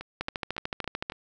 two click trains, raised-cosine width 0.3 ms, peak -14 / -22 dBFS, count 13 / 5, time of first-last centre 0.21-1.099 / 0.01-1.121 s, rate 13.5 / 3.6 Hz, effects none

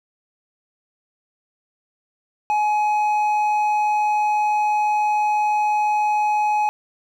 sine tone with hard clipping, 843 Hz, G#5, 26 cents sharp, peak -18 dBFS, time 2.5-6.69 s, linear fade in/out 0 ms, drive 5 dB, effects none

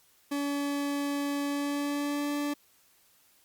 40% pulse tone with pitch glide, 284.7 to 290.2 Hz, C#4 to D4, +46 to -21 cents, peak -28 dBFS, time 0.31-2.54 s, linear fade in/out 10 ms, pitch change +33 cents, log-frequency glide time 1.45-2.32 s, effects white hiss -64 dBFS RMS until 3.44 s + Opus 48 kbps

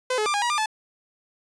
sawtooth tone with pitch steps, 509 / 426.8 / 1188 / 818 / 960 / 1199 / 868 Hz, C5 / G#4 / D6 / G#5 / B5 / D6 / A5, -48 / +47 / +20 / -26 / -49 / +36 / -24 cents, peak -18 dBFS, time 0.1-0.66 s, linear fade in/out 5 ms, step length 80 ms, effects resampled to 22050 Hz

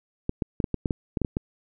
clicks, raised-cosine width 3 ms, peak -12 dBFS, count 11, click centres 0.294 / 0.422 / 0.602 / 0.642 / 0.743 / 0.858 / 0.908 / 1.172 / 1.217 / 1.248 / 1.369 s, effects none

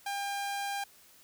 sawtooth tone, 801 Hz, G5, 37 cents sharp, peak -29 dBFS, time 0.06-0.84 s, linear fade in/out 5 ms, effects white hiss -59 dBFS RMS until 1.23 s

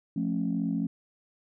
sine chord, F augmented, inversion none, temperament just, 174.61 / 218.3 / 272.8 Hz, F3 / A3 / C#4, 0 / -13 / -28 cents, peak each -30 dBFS, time 0.16-0.87 s, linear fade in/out 5 ms, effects tanh soft clip ceiling -18 dBFS

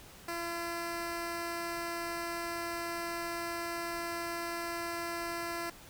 10% pulse tone, 340 Hz, F4, 46 cents flat, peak -27 dBFS, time 0.28-5.7 s, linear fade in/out 5 ms, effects pink hiss -53 dBFS RMS until 5.89 s

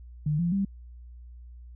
sine tone with pitch steps, 150.7 / 172.11 / 196.57 Hz, D3 / F3 / G3, +45 / -25 / +5 cents, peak -23 dBFS, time 0.26-0.65 s, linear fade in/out 5 ms, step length 130 ms, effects added 60 Hz sine -43 dBFS peak until 1.75 s

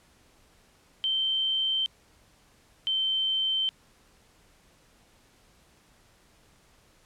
sine tone pair in turn, 3115 / 3103 Hz, G7 / G7, -12 / -18 cents, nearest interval unison, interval 6 cents, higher first, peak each -24 dBFS, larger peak neither, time 1.04-1.86 / 2.87-3.69 s, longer neither, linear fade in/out 0 ms, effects pink hiss -61 dBFS RMS until 7.05 s + low-pass 11000 Hz 12 dB/octave

